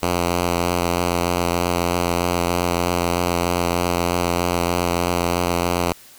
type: tone with vibrato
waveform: 5% pulse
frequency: 87.31 Hz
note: F2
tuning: in tune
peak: -7 dBFS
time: 0.02-5.93 s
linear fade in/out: 10 ms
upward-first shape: triangle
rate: 3.2 Hz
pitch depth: 21 cents each way
effects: white hiss -46 dBFS RMS until 6.18 s